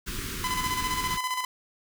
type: band-stop noise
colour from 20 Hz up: pink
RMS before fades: -34 dBFS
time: 0.06-1.18 s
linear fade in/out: 20 ms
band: 430 to 1100 Hz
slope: 48 dB/octave
type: tone with tremolo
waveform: sawtooth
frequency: 1010 Hz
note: B5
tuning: 39 cents sharp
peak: -22 dBFS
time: 0.44-1.45 s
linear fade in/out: 2 ms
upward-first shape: square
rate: 15 Hz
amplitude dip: 50%
type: clicks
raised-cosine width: 5 ms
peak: -25 dBFS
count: 4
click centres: 0.664 / 0.825 / 1.064 / 1.143 s
effects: none